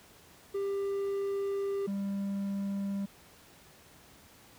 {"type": "tone pair in turn", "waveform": "triangle", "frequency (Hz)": [396.4, 198.2], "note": ["G4", "G3"], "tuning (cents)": [19, 19], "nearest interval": "octave", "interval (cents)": 1200, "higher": "first", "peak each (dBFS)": [-28, -29], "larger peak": "first", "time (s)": [[0.54, 1.87], [1.87, 3.06]], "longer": "first", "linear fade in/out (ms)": 10, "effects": ["pink hiss -57 dBFS RMS until 4.58 s", "high-pass 60 Hz 12 dB/octave"]}